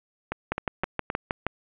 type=two click trains; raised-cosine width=0.5 ms; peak=-10 / -13 dBFS; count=7 / 4; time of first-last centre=0.52-1.466 / 0.32-1.101 s; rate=6.34 / 3.84 Hz; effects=resampled to 8000 Hz + 8-bit